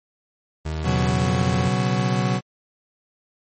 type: tone with pitch glide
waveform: 30% pulse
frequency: 78.3 to 86.88 Hz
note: D#2 to F2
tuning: +11 to -8 cents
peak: -22 dBFS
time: 0.65-1.69 s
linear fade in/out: 10 ms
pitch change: +181 cents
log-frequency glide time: 1.01-1.29 s
type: chord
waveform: 40% pulse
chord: B suspended second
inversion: none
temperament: just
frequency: 123.47 / 138.9 / 185.21 Hz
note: B2 / C#3 / F#3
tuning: 0 / +4 / +2 cents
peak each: -22 / -25 / -22 dBFS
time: 0.83-2.41 s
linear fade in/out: 50 ms
effects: MP3 32 kbps